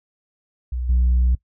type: tone with level steps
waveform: sine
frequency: 61.74 Hz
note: B1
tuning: in tune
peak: -22 / -12 dBFS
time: 0.72-1.35 s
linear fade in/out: 5 ms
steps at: 0.89 s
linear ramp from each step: 5 ms
effects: noise-tail reverb RT60 0.1 s tail -21 dB re dry + tanh soft clip ceiling -12 dBFS